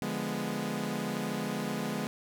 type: chord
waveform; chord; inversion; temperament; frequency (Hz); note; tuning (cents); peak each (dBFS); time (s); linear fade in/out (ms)
sawtooth; D diminished seventh; none; equal; 146.83 / 174.61 / 207.7 / 246.9; D3 / F3 / Ab3 / Cb4; 0 / 0 / 0 / 0; -36 / -35 / -31 / -33; 0.02-2.07; 0
effects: none